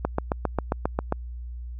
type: click train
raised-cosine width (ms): 1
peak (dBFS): -9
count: 9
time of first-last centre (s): 0.05-1.124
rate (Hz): 7.45
effects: added 60 Hz sine -33 dBFS peak until 1.79 s